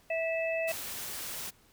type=harmonic tone; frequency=654 Hz; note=E5; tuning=14 cents flat; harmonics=1 / 3 / 4; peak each=-30 / -40 / -35 dBFS; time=0.1-0.72 s; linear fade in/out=5 ms
type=noise; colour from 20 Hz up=white; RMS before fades=-39 dBFS; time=0.67-1.51 s; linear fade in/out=20 ms
effects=pink hiss -63 dBFS RMS until 1.72 s